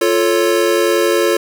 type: chord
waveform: square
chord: F augmented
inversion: none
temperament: equal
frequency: 349.2 / 440 / 554.4 Hz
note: F4 / A4 / C#5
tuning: 0 / 0 / 0 cents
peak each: -16 / -17 / -18 dBFS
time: 0.01-1.37 s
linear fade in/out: 5 ms
effects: none